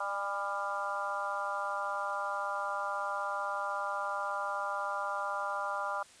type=harmonic tone with a mistuned harmonic; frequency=199.1 Hz; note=G3; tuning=27 cents sharp; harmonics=3 / 4 / 5 / 6 / 7; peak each=-40 / -39 / -39 / -37 / -39 dBFS; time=0-6.03 s; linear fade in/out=5 ms; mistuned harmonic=4; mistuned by=+28 cents; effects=white hiss -57 dBFS RMS until 6.2 s + resampled to 22050 Hz